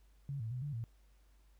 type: tone with pitch steps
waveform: sine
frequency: 139.8 / 111.6 / 125.4 / 145.2 / 114.9 Hz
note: C#3 / A2 / B2 / D3 / A#2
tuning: +15 / +25 / +27 / -19 / -25 cents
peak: -37 dBFS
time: 0.29-0.84 s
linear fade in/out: 0 ms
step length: 110 ms
effects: added 50 Hz sine -62 dBFS peak until 1.59 s + pink hiss -75 dBFS RMS until 1.59 s